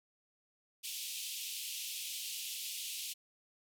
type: band-pass noise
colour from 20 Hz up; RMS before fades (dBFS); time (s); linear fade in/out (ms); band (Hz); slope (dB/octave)
pink; -42; 0.83-3.14; 20; 2600 to 16000; 48
effects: none